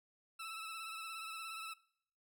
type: tone with vibrato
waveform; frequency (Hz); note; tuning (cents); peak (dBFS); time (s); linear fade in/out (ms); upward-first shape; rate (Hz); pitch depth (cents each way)
20% pulse; 1316; E6; -3; -39; 0.39-1.74; 10; sine; 17; 35
effects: noise-tail reverb RT60 0.7 s tail -22 dB re dry